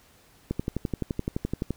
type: click train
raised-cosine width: 3 ms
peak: -14 dBFS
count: 15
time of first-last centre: 0.51-1.707 s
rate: 11.7 Hz
effects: pink hiss -58 dBFS RMS until 1.76 s